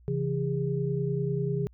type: tone cluster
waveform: sine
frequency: 137.1 / 167.2 / 407.3 Hz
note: C#3 / E3 / G#4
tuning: -19 / +25 / -34 cents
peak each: -29 / -31 / -31 dBFS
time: 0.08-1.67 s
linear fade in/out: 0 ms
effects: added 60 Hz sine -53 dBFS peak until 1.73 s